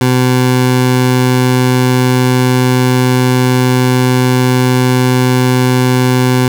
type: tone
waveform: 20% pulse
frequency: 126.8 Hz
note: B2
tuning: 46 cents sharp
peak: -3 dBFS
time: 0.01-6.48 s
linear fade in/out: 2 ms
effects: none